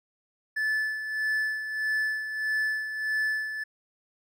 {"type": "tone with tremolo", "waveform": "triangle", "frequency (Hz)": 1740, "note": "A6", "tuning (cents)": -20, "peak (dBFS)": -22, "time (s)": [0.56, 3.64], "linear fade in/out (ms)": 10, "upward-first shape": "sine", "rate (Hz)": 1.6, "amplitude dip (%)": 60, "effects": []}